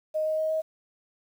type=tone with pitch steps; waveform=sine; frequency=622.3 / 625.9 / 629.5 / 633.2 Hz; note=D#5 / D#5 / D#5 / D#5; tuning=0 / +10 / +20 / +30 cents; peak=-24 dBFS; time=0.14-0.62 s; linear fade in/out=20 ms; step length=120 ms; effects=9-bit